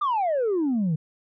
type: exponential sweep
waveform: sine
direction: down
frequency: 1230 to 148.6 Hz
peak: -19 dBFS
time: 0.01-0.96 s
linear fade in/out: 10 ms
effects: tanh soft clip ceiling -19 dBFS